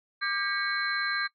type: tone cluster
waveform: sine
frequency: 1188 / 1607 / 1943 / 2217 / 4092 Hz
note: D6 / G6 / B6 / C#7 / C8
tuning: +20 / +43 / -29 / 0 / -39 cents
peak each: -33 / -29 / -38 / -36 / -34 dBFS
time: 0.21-1.28 s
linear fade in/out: 20 ms
effects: noise-tail reverb RT60 0.1 s tail -22 dB re dry + MP3 32 kbps